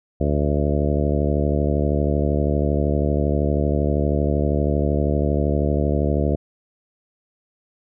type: harmonic tone with a mistuned harmonic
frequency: 72.7 Hz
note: D2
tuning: 17 cents flat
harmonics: 1 / 2 / 3 / 4 / 5 / 6 / 7 / 8 / 9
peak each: -21 / -24 / -26 / -27 / -28 / -29 / -29 / -30 / -31 dBFS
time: 0.2-6.36 s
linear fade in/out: 10 ms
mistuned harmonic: 9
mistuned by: +23 cents
effects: none